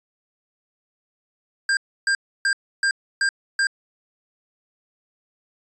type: tone bursts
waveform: square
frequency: 1597 Hz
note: G6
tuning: 32 cents sharp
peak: -18 dBFS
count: 6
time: 1.69-3.67 s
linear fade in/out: 2 ms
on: 80 ms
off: 300 ms
effects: resampled to 22050 Hz